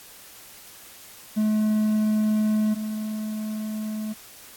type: tone pair in turn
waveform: triangle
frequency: 214.5 / 215.4 Hz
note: A3 / A3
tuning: -44 / -37 cents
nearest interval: unison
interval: 7 cents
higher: second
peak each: -17 / -25 dBFS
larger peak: first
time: 1.36-2.75 / 2.75-4.14 s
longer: neither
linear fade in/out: 20 ms
effects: white hiss -46 dBFS RMS until 4.56 s + AAC 64 kbps